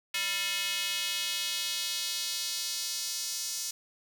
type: tone with high-pass filter sweep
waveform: square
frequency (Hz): 196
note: G3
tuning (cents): 0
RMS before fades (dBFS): -33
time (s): 0.14-3.71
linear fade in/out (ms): 5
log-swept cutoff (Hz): 2500 to 5700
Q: 1.8
effects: none